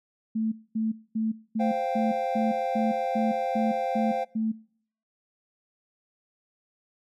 sine tone bursts, 221 Hz, A3, 8 cents sharp, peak -24 dBFS, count 11, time 0.35-4.52 s, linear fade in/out 10 ms, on 170 ms, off 230 ms
triangle chord, C suspended fourth, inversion none, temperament equal, 523.3 / 698.5 / 784 Hz, C5 / F5 / G5, 0 / 0 / 0 cents, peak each -28 dBFS, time 1.59-4.25 s, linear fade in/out 20 ms
effects noise-tail reverb RT60 0.6 s tail -23 dB re dry

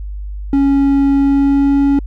triangle tone with pitch glide, 277.2 to 279.6 Hz, C#4 to C#4, 0 to +15 cents, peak -7 dBFS, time 0.53-1.99 s, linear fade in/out 2 ms, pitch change +15 cents, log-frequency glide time 1.16-1.81 s, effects added 50 Hz sine -22 dBFS peak until 2.06 s

